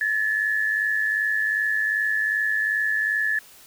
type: tone pair together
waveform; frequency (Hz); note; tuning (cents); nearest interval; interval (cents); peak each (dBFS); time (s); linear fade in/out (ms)
sine; 1725.4 / 1828; A6 / A#6; -34 / -34; minor second; 100; -21 / -28; 0.01-3.39; 2
effects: white hiss -49 dBFS RMS until 3.66 s